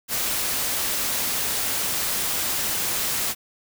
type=noise; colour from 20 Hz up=white; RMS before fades=-25 dBFS; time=0.08-3.35 s; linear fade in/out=50 ms; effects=none